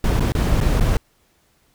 brown noise with dropouts, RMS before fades -17 dBFS, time 0.04-0.97 s, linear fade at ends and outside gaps 1 ms, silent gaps 0.196-0.205 / 0.321-0.351 / 0.604-0.611 / 0.799-0.808 s, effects pink hiss -61 dBFS RMS until 1.74 s

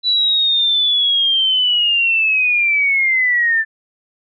sine linear sweep, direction down, 3972 to 1760 Hz, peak -12 dBFS, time 0.03-3.65 s, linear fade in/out 50 ms, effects none

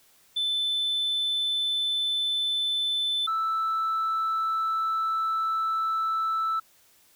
sine tone pair in turn, 3520 / 1318.5 Hz, A7 / E6, 0 / 0 cents, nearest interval octave + perfect fourth, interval 1700 cents, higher first, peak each -22 dBFS, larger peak neither, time 0.36-3.27 / 3.27-6.6 s, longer second, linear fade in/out 10 ms, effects tanh soft clip ceiling -22 dBFS + white hiss -60 dBFS RMS until 7.15 s

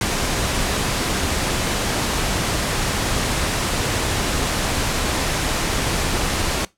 pink noise, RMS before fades -21 dBFS, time 0.01-6.65 s, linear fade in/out 2 ms, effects noise-tail reverb RT60 0.2 s tail -21 dB re dry + low-pass 10000 Hz 12 dB/octave

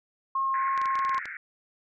sine tone with vibrato, 1073 Hz, C6, 43 cents sharp, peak -24 dBFS, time 0.35-1.19 s, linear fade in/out 5 ms, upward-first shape triangle, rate 3.4 Hz, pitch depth 8 cents each way
white band-pass noise, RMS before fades -38 dBFS, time 0.54-1.37 s, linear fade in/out 2 ms, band 1400 to 2200 Hz, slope 96 dB/octave
clicks, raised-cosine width 0.2 ms, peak -22 dBFS, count 10, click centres 0.777 / 0.816 / 0.857 / 0.955 / 0.991 / 1.05 / 1.094 / 1.146 / 1.18 / 1.256 s
effects none

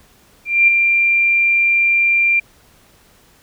sine tone with ADSR envelope, 2377 Hz, D7, 20 cents sharp, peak -6 dBFS, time 0.45-2.4 s, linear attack 230 ms, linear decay 5 ms, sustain -5 dB, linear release 9 ms, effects pink hiss -51 dBFS RMS until 3.42 s

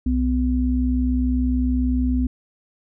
sine tone pair together, 63.48 / 252.4 Hz, B1 / B3, +48 / +38 cents, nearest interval 2 octaves, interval 2390 cents, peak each -20 / -20 dBFS, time 0.06-2.27 s, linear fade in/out 5 ms, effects none

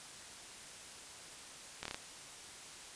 slowing click train, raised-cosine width 0.2 ms, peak -22 dBFS, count 5, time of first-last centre 1.83-1.945 s, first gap 24 ms, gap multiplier 1.12, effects white hiss -51 dBFS RMS until 2.95 s + resampled to 22050 Hz

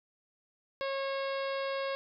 harmonic tone with a mistuned harmonic, 545 Hz, C#5, 29 cents flat, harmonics 1 / 2 / 3 / 4 / 5 / 6 / 7 / 8 / 9, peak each -33 / -39 / -43 / -45 / -47 / -49 / -50 / -51 / -52 dBFS, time 0.81-1.95 s, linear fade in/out 0 ms, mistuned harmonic 6, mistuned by +27 cents, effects none

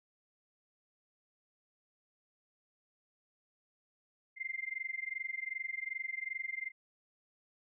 sine tone with amplitude modulation, 2093 Hz, C7, in tune, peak -33 dBFS, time 4.36-6.72 s, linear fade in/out 50 ms, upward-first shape sine, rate 22.6 Hz, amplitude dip 95%, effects none

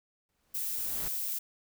pink noise with exponential growth, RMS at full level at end -41 dBFS, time 0.29-1.08 s, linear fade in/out 0 ms, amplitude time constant 170 ms
violet noise, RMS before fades -34 dBFS, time 0.54-1.39 s, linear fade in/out 10 ms
effects none

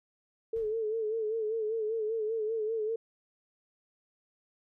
sine tone with vibrato, 440 Hz, A4, in tune, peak -29 dBFS, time 0.53-2.96 s, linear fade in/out 5 ms, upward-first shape sine, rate 5.1 Hz, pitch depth 65 cents each way
brown noise with exponential decay, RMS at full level -48 dBFS, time 0.56-0.95 s, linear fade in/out 1 ms, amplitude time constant 83 ms
effects none

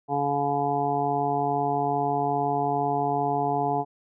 harmonic tone, 142.4 Hz, C#3, 47 cents sharp, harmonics 1 / 2 / 3 / 5 / 6 / 7, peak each -33 / -32 / -30 / -26 / -28 / -36 dBFS, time 0.08-3.85 s, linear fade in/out 50 ms, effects none

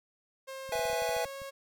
sawtooth tone with pitch glide, 533 to 548 Hz, C5 to C#5, +32 to -20 cents, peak -36 dBFS, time 0.47-1.51 s, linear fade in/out 20 ms, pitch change +48 cents, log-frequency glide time 0.89-1.13 s
clicks, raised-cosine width 5 ms, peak -39 dBFS, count 11, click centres 0.693 / 0.755 / 0.794 / 0.854 / 0.9 / 0.931 / 1.021 / 1.092 / 1.166 / 1.256 / 1.418 s
square chord, E major, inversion second, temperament equal, 493.9 / 659.3 / 830.6 Hz, B4 / E5 / G#5, 0 / 0 / 0 cents, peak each -35 / -34 / -36 dBFS, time 0.72-1.25 s, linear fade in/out 2 ms
effects none

